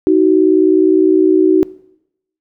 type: tone pair together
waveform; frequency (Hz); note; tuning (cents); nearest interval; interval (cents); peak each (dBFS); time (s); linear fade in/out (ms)
sine; 315.3 / 375; D#4 / F#4; +23 / +23; minor third; 300; -10; 0.07-1.63; 0
effects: noise-tail reverb RT60 0.8 s tail -21 dB re dry